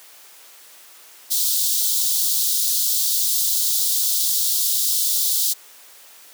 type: high-pass noise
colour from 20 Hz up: white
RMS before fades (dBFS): -20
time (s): 1.3-5.54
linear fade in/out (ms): 20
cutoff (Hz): 3500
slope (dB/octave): 48
effects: white hiss -46 dBFS RMS until 6.33 s + high-pass 400 Hz 12 dB/octave